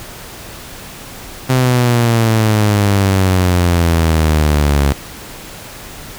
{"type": "exponential sweep", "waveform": "sawtooth", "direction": "down", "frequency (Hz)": [130.2, 69.3], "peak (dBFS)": -6, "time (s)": [1.49, 4.93], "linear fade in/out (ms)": 10, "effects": ["pink hiss -32 dBFS RMS until 6.18 s"]}